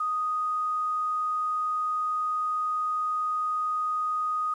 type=tone with quantisation; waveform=sine; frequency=1244.5 Hz; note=D#6; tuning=in tune; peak=-25 dBFS; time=0-4.54 s; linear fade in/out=5 ms; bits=9; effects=resampled to 24000 Hz